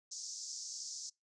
pink band-pass noise, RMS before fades -45 dBFS, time 0.11-1.1 s, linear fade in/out 10 ms, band 5100 to 6900 Hz, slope 48 dB/octave, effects noise-tail reverb RT60 0.2 s tail -25 dB re dry + resampled to 22050 Hz

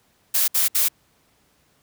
blue noise bursts, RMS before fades -19 dBFS, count 3, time 0.34-0.886 s, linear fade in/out 10 ms, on 140 ms, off 63 ms, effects pink hiss -62 dBFS RMS until 1.82 s + high-pass 60 Hz 12 dB/octave

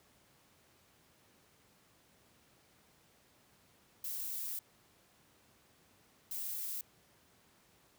violet noise bursts at uneven times, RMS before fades -40 dBFS, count 2, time 4.04-4.59 / 6.31-6.81 s, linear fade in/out 2 ms, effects pink hiss -67 dBFS RMS until 7.98 s + high-pass 80 Hz 12 dB/octave

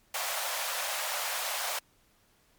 pink high-pass noise, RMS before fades -33 dBFS, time 0.14-1.79 s, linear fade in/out 5 ms, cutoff 570 Hz, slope 48 dB/octave, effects pink hiss -66 dBFS RMS until 2.58 s + MP3 96 kbps

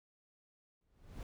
brown noise with exponential growth, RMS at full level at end -42 dBFS, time 0.81-1.23 s, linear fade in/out 2 ms, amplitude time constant 91 ms, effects none

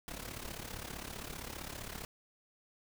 pink noise with amplitude modulation, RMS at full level -41 dBFS, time 0.08-2.05 s, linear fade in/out 0 ms, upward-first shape sine, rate 35.3 Hz, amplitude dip 75%, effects none

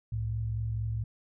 sine tone pair together, 64.84 / 109.3 Hz, C2 / A2, -15 / -11 cents, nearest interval major sixth, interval 904 cents, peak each -36 / -30 dBFS, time 0.12-1.04 s, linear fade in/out 5 ms, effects none

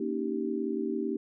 sine chord, Eb dominant seventh, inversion second, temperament just, 233.3 / 280 / 311.1 / 388.9 Hz, Bb3 / Db4 / Eb4 / G4, +2 / +18 / 0 / -14 cents, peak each -34 / -36 / -34 / -33 dBFS, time 0-1.17 s, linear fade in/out 5 ms, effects none

